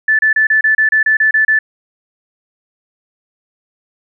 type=tone bursts; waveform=sine; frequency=1749 Hz; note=A6; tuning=11 cents flat; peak=-8 dBFS; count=11; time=0.08-1.59 s; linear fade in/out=5 ms; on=110 ms; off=30 ms; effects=none